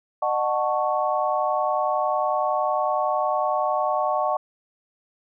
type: chord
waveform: sine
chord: D# half-diminished seventh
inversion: none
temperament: equal with one note detuned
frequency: 609.1 / 740 / 880 / 1108.7 Hz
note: D#5 / F#5 / A5 / C#6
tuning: -37 / 0 / 0 / 0 cents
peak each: -25 / -25 / -28 / -26 dBFS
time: 0.22-4.37 s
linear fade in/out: 5 ms
effects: none